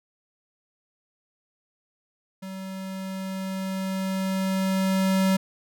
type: tone with level ramp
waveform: square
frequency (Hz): 190.5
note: G3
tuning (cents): -49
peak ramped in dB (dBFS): -35 to -19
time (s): 2.42-5.37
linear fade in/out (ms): 10
effects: none